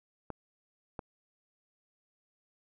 clicks, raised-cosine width 1 ms, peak -24 dBFS, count 2, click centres 0.303 / 0.992 s, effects none

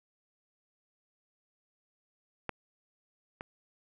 clicks, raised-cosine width 0.5 ms, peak -18 / -24 dBFS, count 2, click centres 2.493 / 3.409 s, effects none

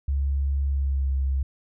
sine tone with pitch glide, 69.3 to 67.29 Hz, C#2 to C2, 0 to +49 cents, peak -21 dBFS, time 0.08-1.43 s, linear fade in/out 5 ms, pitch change -51 cents, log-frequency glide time 0.68-1.13 s, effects none

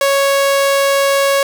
sawtooth tone, 554 Hz, C#5, 1 cent flat, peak -7 dBFS, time 0.01-1.43 s, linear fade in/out 2 ms, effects none

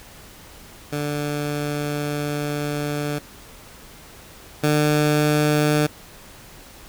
15% pulse tone pair in turn, 146.83 / 149.83 Hz, D3 / D3, 0 / +35 cents, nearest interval unison, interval 35 cents, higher second, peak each -17 / -10 dBFS, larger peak second, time 0.92-3.19 / 4.63-5.87 s, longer first, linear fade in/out 10 ms, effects pink hiss -44 dBFS RMS until 6.88 s

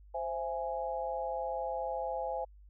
sine chord, C augmented, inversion none, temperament equal with one note detuned, 523.3 / 667.3 / 830.6 Hz, C5 / E5 / G#5, 0 / +21 / 0 cents, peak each -37 / -38 / -37 dBFS, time 0.14-2.45 s, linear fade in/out 10 ms, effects added 50 Hz sine -53 dBFS peak until 2.69 s

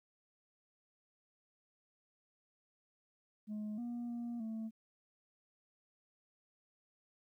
sine tone with pitch steps, 211.8 / 239.2 / 237.2 / 222.2 Hz, G#3 / A#3 / A#3 / A3, +34 / +45 / +30 / +17 cents, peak -36 dBFS, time 3.47-4.71 s, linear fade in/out 50 ms, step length 310 ms, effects tanh soft clip ceiling -38 dBFS + 13-bit

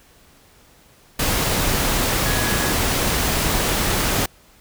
sine tone in noise, 1673 Hz, G#6, 12 cents sharp, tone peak -28 dBFS, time 2.25-2.72 s, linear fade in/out 5 ms, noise pink, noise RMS -20 dBFS, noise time 1.19-4.26 s, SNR -11 dB, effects pink hiss -52 dBFS RMS until 4.6 s

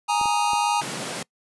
square chord, Ab suspended second, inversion none, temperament equal, 830.6 / 932.3 / 1244.5 Hz, Ab5 / Bb5 / Eb6, 0 / 0 / 0 cents, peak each -24 / -24 / -29 dBFS, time 0.08-0.82 s, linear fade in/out 20 ms
clicks, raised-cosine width 2 ms, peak -24 dBFS, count 3, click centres 0.213 / 0.257 / 0.534 s
pink high-pass noise, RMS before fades -31 dBFS, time 0.81-1.23 s, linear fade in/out 5 ms, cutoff 130 Hz, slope 48 dB/octave
effects noise-tail reverb RT60 0.1 s tail -25 dB re dry + resampled to 24000 Hz

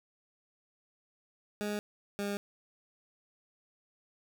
20% pulse tone pair in turn, 207.7 / 202.4 Hz, G#3 / G#3, 0 / -44 cents, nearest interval unison, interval 44 cents, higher first, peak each -28 dBFS, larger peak neither, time 1.61-1.79 / 2.19-2.37 s, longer neither, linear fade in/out 0 ms, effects none

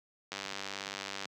click train, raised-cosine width 0.2 ms, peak -20 dBFS, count 93, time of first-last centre 0.32-1.255 s, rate 98.4 Hz, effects high-pass 150 Hz 12 dB/octave

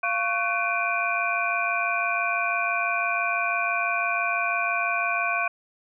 sine tone cluster, 693 / 1113 / 1508 / 2364 / 2470 Hz, F5 / C#6 / F#6 / D7 / D#7, -14 / +7 / +32 / +11 / -13 cents, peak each -29 dBFS, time 0.03-5.48 s, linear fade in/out 5 ms, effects none

